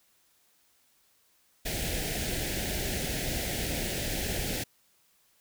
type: band-stop noise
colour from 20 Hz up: pink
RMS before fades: -32 dBFS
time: 1.65-4.64 s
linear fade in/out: 10 ms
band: 780 to 1600 Hz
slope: 48 dB/octave
effects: white hiss -67 dBFS RMS until 5.4 s